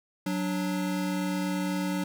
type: tone pair together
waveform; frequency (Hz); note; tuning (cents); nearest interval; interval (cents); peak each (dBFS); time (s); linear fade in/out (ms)
square; 184.39 / 292.7; F#3 / D4; -6 / -6; minor sixth; 800; -30 / -32; 0.26-2.04; 5
effects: none